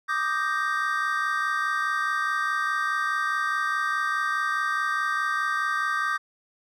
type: chord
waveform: triangle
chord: Eb major seventh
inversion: third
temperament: equal with one note detuned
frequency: 1174.7 / 1239.5 / 1568 / 1864.7 Hz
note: D6 / Eb6 / G6 / Bb6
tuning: 0 / -7 / 0 / 0 cents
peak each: -27 / -28 / -26 / -30 dBFS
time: 0.08-6.18 s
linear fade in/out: 20 ms
effects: none